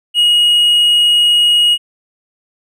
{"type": "tone", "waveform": "triangle", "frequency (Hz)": 2888, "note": "F#7", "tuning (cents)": -43, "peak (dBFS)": -6, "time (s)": [0.14, 1.78], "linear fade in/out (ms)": 50, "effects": []}